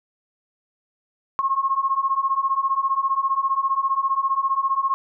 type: beating tone pair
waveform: sine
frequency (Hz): 1071 / 1086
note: C6 / C#6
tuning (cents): +40 / -36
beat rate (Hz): 15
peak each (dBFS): -23 / -21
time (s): 1.39-4.94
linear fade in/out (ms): 0
effects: none